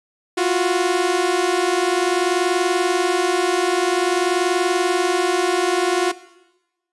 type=tone pair together; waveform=sawtooth; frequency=345.2 / 365.7 Hz; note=F4 / F#4; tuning=-20 / -20 cents; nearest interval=minor second; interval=100 cents; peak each=-17 / -15 dBFS; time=0.37-6.12 s; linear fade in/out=10 ms; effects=noise-tail reverb RT60 1.0 s tail -17 dB re dry + resampled to 24000 Hz